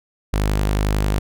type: tone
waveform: sawtooth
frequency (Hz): 51.1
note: G#1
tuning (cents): -27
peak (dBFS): -13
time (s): 0.33-1.19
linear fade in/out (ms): 5
effects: none